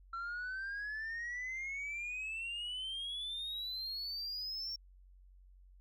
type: exponential sweep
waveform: sine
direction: up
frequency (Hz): 1348 to 5520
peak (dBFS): -36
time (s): 0.13-4.76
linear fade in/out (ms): 5
effects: tanh soft clip ceiling -37 dBFS + added 46 Hz sine -57 dBFS peak until 5.8 s